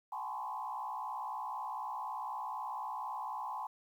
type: tone with frequency modulation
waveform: sine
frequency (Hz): 932.3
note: A#5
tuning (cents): 0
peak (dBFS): -37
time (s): 0.12-3.67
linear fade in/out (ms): 5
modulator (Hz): 62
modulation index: 2.4
effects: 11-bit